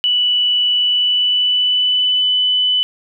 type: tone with pitch glide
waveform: sine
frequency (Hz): 2960 to 3000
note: F#7 to F#7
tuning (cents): 0 to +23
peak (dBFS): -12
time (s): 0.04-2.83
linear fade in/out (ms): 0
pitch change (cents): +23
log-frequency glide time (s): 0.72-2.31
effects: none